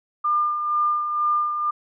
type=tone with tremolo; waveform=sine; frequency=1202 Hz; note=D6; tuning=40 cents sharp; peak=-17 dBFS; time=0.24-1.71 s; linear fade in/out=10 ms; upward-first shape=sine; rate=2.1 Hz; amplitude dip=50%; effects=none

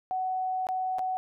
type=tone with dropouts; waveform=sine; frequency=747 Hz; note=F#5; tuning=16 cents sharp; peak=-27 dBFS; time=0.11-1.17 s; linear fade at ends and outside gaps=0 ms; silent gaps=0.669-0.688 / 0.985-0.992 s; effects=none

